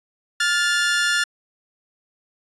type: tone pair together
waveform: sawtooth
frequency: 1411 / 1743.7 Hz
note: F6 / A6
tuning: +17 / -16 cents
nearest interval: major third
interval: 367 cents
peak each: -17 dBFS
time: 0.4-1.24 s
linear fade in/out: 5 ms
effects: resampled to 22050 Hz